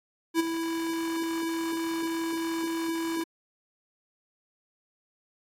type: tone with ADSR envelope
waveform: square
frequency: 329.6 Hz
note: E4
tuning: in tune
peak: -20 dBFS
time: 0.34-3.24 s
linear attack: 56 ms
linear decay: 18 ms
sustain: -9 dB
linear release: 8 ms
effects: AAC 48 kbps